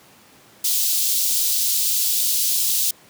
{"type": "high-pass noise", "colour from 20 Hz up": "white", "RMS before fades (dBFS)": -20, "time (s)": [0.64, 2.91], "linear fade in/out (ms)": 5, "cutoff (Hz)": 3500, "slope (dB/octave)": 24, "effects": ["pink hiss -50 dBFS RMS until 3.09 s", "high-pass 150 Hz 12 dB/octave"]}